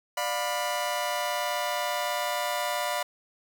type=chord; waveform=sawtooth; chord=B diminished; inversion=first; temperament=just; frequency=592.7 / 711.2 / 987.8 Hz; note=D5 / F5 / B5; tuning=+16 / +31 / 0 cents; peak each=-28 dBFS; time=0.17-3.03 s; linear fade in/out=5 ms; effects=9-bit